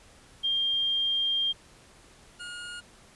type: tone pair in turn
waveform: sine / 25% pulse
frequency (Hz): 3200 / 1430.4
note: G7 / F6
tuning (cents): +35 / +41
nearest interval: octave + major second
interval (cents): 1394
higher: first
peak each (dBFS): -24 / -34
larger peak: first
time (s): 0.43-1.53 / 2.39-2.81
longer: first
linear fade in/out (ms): 20
effects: pink hiss -55 dBFS RMS until 3.15 s + resampled to 24000 Hz